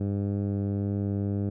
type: tone with low-pass filter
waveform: 10% pulse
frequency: 100.2 Hz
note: G2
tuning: 38 cents sharp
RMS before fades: -28 dBFS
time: 0-1.5 s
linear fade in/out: 10 ms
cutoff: 270 Hz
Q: 0.52
effects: none